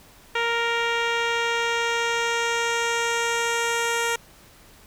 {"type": "tone with low-pass filter sweep", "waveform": "10% pulse", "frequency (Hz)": 466.2, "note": "A#4", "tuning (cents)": 0, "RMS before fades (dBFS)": -24, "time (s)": [0.35, 4.16], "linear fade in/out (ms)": 5, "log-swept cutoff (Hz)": [3300, 10000], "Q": 1.1, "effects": ["pink hiss -51 dBFS RMS until 4.86 s"]}